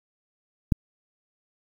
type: click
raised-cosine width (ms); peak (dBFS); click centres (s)
5; -6; 0.722
effects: 7-bit